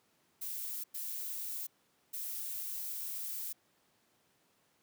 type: noise bursts at uneven times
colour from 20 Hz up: violet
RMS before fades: -40 dBFS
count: 3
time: 0.41-0.84 / 0.94-1.67 / 2.13-3.53 s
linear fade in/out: 10 ms
effects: pink hiss -72 dBFS RMS until 4.82 s + high-pass 150 Hz 12 dB/octave